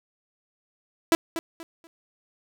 sawtooth tone with echo, 330.9 Hz, E4, 7 cents sharp, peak -12 dBFS, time 1.12-1.15 s, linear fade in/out 0 ms, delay 240 ms, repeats 3, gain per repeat -11 dB, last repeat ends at 1.87 s, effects none

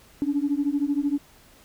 sine beating tone pair, 280 / 293 Hz, C#4 / D4, +18 / -4 cents, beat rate 13 Hz, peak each -24 dBFS, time 0.22-1.18 s, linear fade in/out 0 ms, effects tanh soft clip ceiling -14 dBFS + pink hiss -54 dBFS RMS until 1.64 s

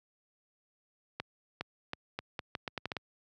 accelerating click train, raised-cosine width 0.3 ms, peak -19 dBFS, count 11, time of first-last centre 1.2-2.968 s, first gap 410 ms, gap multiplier 0.79, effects high-pass 80 Hz 12 dB/octave

